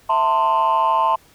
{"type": "chord", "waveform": "sine", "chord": "A minor", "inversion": "second", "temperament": "equal with one note detuned", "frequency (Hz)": [659.3, 893.3, 1046.5], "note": ["E5", "A5", "C6"], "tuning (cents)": [0, 26, 0], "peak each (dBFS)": [-22, -16, -16], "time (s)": [0.09, 1.16], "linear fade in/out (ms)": 10, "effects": ["tanh soft clip ceiling -10 dBFS", "pink hiss -52 dBFS RMS until 1.34 s"]}